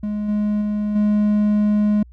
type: tone with level steps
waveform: triangle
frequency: 209.2 Hz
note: G#3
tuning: 13 cents sharp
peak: -19 / -15 / -17 / -12 dBFS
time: 0.03-2.03 s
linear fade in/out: 5 ms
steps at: 0.28 / 0.61 / 0.95 s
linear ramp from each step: 10 ms
effects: added 60 Hz sine -41 dBFS peak until 2.12 s